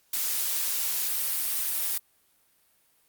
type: noise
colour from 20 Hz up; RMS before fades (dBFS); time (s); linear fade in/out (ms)
blue; -28; 0.13-1.98; 5
effects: white hiss -66 dBFS RMS until 3.08 s + Opus 48 kbps